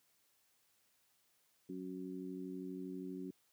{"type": "harmonic tone", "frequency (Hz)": 92.5, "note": "F#2", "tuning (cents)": 0, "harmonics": [2, 3, 4], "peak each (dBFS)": [-47, -45, -48], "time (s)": [1.69, 3.31], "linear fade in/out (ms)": 5, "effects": ["white hiss -75 dBFS RMS until 3.52 s", "high-pass 60 Hz 12 dB/octave"]}